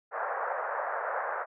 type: band-pass noise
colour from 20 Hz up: pink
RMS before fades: -33 dBFS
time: 0.11-1.46 s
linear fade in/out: 50 ms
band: 510 to 1700 Hz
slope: 48 dB/octave
effects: none